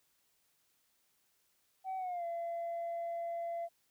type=tone with pitch glide; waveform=sine; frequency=759 to 680.1 Hz; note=F#5 to F5; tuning=+44 to -46 cents; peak=-34 dBFS; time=1.84-3.69 s; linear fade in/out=50 ms; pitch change=-190 cents; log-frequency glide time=1.97-2.25 s; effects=tanh soft clip ceiling -34 dBFS + white hiss -75 dBFS RMS until 3.9 s